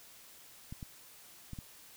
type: clicks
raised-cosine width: 5 ms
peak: -30 dBFS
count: 4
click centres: 0.725 / 0.828 / 1.533 / 1.588 s
effects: white hiss -56 dBFS RMS until 1.96 s